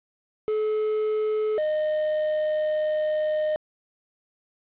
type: tone pair in turn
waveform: triangle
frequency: 430 / 613.9 Hz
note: A4 / D#5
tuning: -40 / -23 cents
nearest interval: tritone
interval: 617 cents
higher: second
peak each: -20 dBFS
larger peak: neither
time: 0.48-1.58 / 1.58-3.56 s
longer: second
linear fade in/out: 0 ms
effects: resampled to 8000 Hz + 8-bit